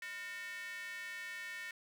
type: tone with high-pass filter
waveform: square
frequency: 202.4 Hz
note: G#3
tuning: 44 cents flat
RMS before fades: -45 dBFS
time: 0.02-1.71 s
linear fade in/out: 2 ms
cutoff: 1900 Hz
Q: 6
effects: none